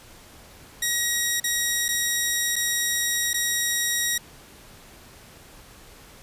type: tone with dropouts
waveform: 10% pulse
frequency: 1899 Hz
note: A#6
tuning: 32 cents sharp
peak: -13 dBFS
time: 0.82-4.18 s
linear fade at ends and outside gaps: 5 ms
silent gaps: 1.401-1.44 / 1.883-1.887 / 2.558-2.562 / 3.333-3.341 s
effects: pink hiss -48 dBFS RMS until 6.22 s + resampled to 32000 Hz